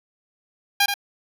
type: tone with echo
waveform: 10% pulse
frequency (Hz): 807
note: G#5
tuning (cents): -50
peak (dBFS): -7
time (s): 0.8-0.86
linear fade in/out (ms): 5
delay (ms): 81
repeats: 1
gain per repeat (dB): -7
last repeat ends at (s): 0.941
effects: none